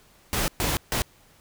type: noise bursts at uneven times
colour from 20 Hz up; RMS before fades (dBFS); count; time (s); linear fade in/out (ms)
pink; -25; 3; 0.33-0.48 / 0.6-0.77 / 0.92-1.02; 0
effects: pink hiss -57 dBFS RMS until 1.4 s